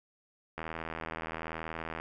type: click train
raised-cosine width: 0.5 ms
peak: -22 dBFS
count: 116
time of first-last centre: 0.58-2 s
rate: 81 Hz
effects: none